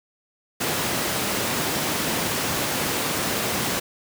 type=high-pass noise; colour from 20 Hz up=pink; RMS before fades=-25 dBFS; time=0.6-3.8 s; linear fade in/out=10 ms; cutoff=150 Hz; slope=12 dB/octave; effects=none